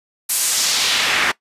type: noise with band-pass filter sweep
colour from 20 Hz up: pink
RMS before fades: -18 dBFS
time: 0.29-1.32 s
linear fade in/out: 10 ms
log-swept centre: 11000 to 1700 Hz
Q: 1.2
effects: noise-tail reverb RT60 0.1 s tail -19 dB re dry + resampled to 32000 Hz